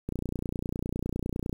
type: click train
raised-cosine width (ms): 3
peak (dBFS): -18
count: 44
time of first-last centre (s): 0.09-1.528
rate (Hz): 29.9
effects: 8-bit